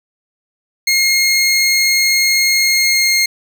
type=tone with pitch glide; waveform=20% pulse; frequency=2144 to 2132 Hz; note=C7 to C7; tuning=+42 to +32 cents; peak=-6 dBFS; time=0.87-3.26 s; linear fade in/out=5 ms; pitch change=-10 cents; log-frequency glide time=2.59-3.14 s; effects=none